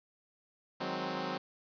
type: chord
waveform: 10% pulse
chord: Ab dominant seventh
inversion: second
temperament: equal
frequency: 155.56 / 185 / 207.7 / 261.6 Hz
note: Eb3 / Gb3 / Ab3 / C4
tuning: 0 / 0 / 0 / 0 cents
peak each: -35 / -30 / -36 / -30 dBFS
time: 0.8-1.38 s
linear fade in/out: 10 ms
effects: resampled to 11025 Hz + 9-bit